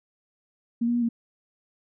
sine tone with pitch steps, 234 / 238.7 / 240.3 / 232.4 Hz, A#3 / A#3 / B3 / A#3, +7 / +41 / -47 / -5 cents, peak -21 dBFS, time 0.81-1.09 s, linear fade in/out 10 ms, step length 70 ms, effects none

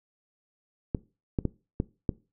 clicks, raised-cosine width 3 ms, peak -13 dBFS, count 5, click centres 0.948 / 1.388 / 1.453 / 1.801 / 2.092 s, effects noise-tail reverb RT60 0.3 s tail -20 dB re dry

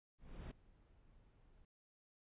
brown noise with ADSR envelope, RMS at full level -45 dBFS, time 0.18-1.65 s, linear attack 330 ms, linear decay 6 ms, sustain -22 dB, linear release 3 ms, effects resampled to 8000 Hz

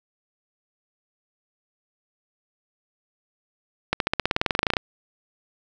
accelerating click train, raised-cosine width 0.3 ms, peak -4 dBFS, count 18, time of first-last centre 3.93-4.768 s, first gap 72 ms, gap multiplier 0.95, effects none

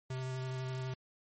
square tone with vibrato, 129.7 Hz, C3, 15 cents flat, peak -37 dBFS, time 0.1-0.94 s, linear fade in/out 5 ms, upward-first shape square, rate 12 Hz, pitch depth 9 cents each way, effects MP3 32 kbps

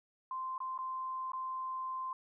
sine tone with dropouts, 1041 Hz, C6, 9 cents flat, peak -36 dBFS, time 0.31-2.13 s, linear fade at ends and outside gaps 2 ms, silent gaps 0.58-0.603 / 0.778-0.788 / 1.319-1.333 s, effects none

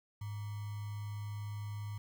sine tone with sample-and-hold, 103.83 Hz, G#2, in tune, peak -38 dBFS, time 0.21-1.98 s, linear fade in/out 5 ms, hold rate 1050 Hz, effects none

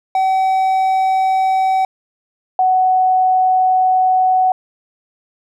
triangle / sine tone pair in turn, 761 / 745.3 Hz, F#5 / F#5, +48 / +12 cents, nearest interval unison, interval 36 cents, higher first, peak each -10 dBFS, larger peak neither, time 0.15-1.85 / 2.59-4.52 s, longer second, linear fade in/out 2 ms, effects none

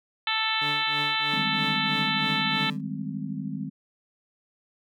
harmonic tone, 440.9 Hz, A4, 4 cents sharp, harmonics 2 / 3 / 4 / 5 / 6 / 7 / 8 / 9, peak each -32 / -32 / -32 / -32 / -32 / -32 / -32 / -32 dBFS, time 0.27-2.7 s, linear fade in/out 2 ms
20% pulse tone with tremolo, 146 Hz, D3, 10 cents flat, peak -28 dBFS, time 0.61-2.81 s, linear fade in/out 10 ms, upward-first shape triangle, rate 3.1 Hz, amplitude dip 100%
sine chord, Ab major seventh, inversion second, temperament just, 155.74 / 194.67 / 207.7 / 259.6 Hz, Eb3 / G3 / Ab3 / C4, +2 / -12 / 0 / -13 cents, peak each -35 dBFS, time 1.32-3.7 s, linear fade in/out 20 ms
effects none

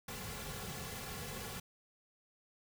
pink noise with comb filter, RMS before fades -44 dBFS, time 0.08-1.6 s, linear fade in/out 5 ms, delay 3.2 ms, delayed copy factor -0.8, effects none

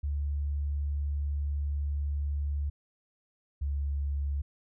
sine tone pair in turn, 72 / 70.84 Hz, D2 / C#2, -34 / +38 cents, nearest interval unison, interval 28 cents, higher first, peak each -28 dBFS, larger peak neither, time 0.03-2.7 / 3.61-4.42 s, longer first, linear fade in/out 10 ms, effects none

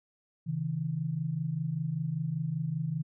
sine tone pair together, 135.77 / 160.9 Hz, C#3 / E3, -36 / -42 cents, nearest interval minor third, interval 294 cents, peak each -34 / -31 dBFS, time 0.46-3.03 s, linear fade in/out 20 ms, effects none

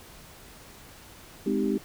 sine chord, Ab major seventh, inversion none, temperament equal with one note detuned, 207.7 / 257.4 / 311.1 / 392 Hz, Ab3 / C4 / Eb4 / G4, 0 / -28 / 0 / 0 cents, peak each -28 / -29 / -30 / -29 dBFS, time 1.46-1.78 s, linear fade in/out 5 ms, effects pink hiss -49 dBFS RMS until 1.84 s

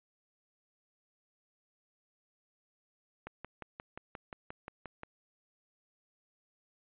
click train, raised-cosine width 0.5 ms, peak -27 dBFS, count 11, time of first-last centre 3.27-5.034 s, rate 5.67 Hz, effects resampled to 8000 Hz

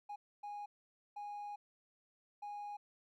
triangle tone bursts at uneven times, 824 Hz, G#5, 14 cents flat, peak -40 dBFS, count 4, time 0.09-0.16 / 0.43-0.66 / 1.16-1.56 / 2.42-2.77 s, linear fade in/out 10 ms, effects tanh soft clip ceiling -37 dBFS

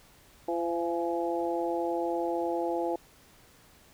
harmonic tone with a mistuned harmonic, 170.5 Hz, F3, 41 cents flat, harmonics 2 / 3 / 4 / 5, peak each -31 / -33 / -34 / -35 dBFS, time 0.48-2.96 s, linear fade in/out 5 ms, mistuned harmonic 5, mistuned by -25 cents, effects pink hiss -58 dBFS RMS until 3.93 s

